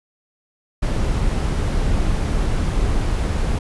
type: noise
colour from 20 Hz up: brown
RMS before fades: -19 dBFS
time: 0.82-3.59 s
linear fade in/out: 10 ms
effects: resampled to 24000 Hz